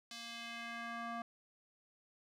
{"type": "tone with band-pass filter sweep", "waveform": "square", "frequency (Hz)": 233.1, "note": "A#3", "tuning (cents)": 0, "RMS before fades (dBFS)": -45, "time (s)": [0.11, 1.22], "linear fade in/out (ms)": 2, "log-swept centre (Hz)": [4500, 980], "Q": 1.4, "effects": []}